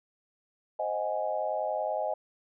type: chord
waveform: sine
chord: Ab dominant seventh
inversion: first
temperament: equal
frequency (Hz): 523.3 / 622.3 / 740 / 830.6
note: C5 / Eb5 / Gb5 / Ab5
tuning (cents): 0 / 0 / 0 / 0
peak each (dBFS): -36 / -31 / -36 / -34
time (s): 0.79-2.14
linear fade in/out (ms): 5
effects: none